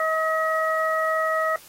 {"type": "harmonic tone", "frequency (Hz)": 637, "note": "D#5", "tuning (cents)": 41, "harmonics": [1, 2, 3], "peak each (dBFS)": [-24, -24, -27], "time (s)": [0, 1.56], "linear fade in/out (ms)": 2, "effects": ["white hiss -48 dBFS RMS until 1.68 s", "AAC 48 kbps"]}